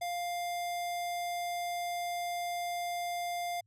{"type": "tone", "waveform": "square", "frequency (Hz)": 700, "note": "F5", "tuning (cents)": 4, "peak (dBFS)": -34, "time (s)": [0.01, 3.61], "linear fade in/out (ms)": 10, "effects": ["added 106 Hz sine -68 dBFS peak until 3.66 s", "resampled to 32000 Hz"]}